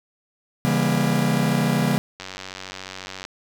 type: chord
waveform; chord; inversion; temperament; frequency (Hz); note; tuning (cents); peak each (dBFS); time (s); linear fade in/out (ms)
45% pulse; C# diminished seventh; none; just; 138.59 / 166.31 / 199.57 / 239.5; C#3 / E3 / G3 / Bb3; 0 / +16 / +31 / +47; -24; 0.65-1.98; 0
type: click train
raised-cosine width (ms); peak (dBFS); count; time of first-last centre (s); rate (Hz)
0.2; -16; 100; 2.2-3.251; 94.2
effects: none